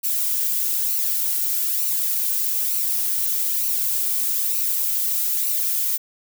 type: noise with flanger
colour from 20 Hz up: violet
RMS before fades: -22 dBFS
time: 0.03-5.98 s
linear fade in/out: 20 ms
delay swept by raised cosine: 0.58 to 2.38 ms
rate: 1.1 Hz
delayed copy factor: -0.5
effects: none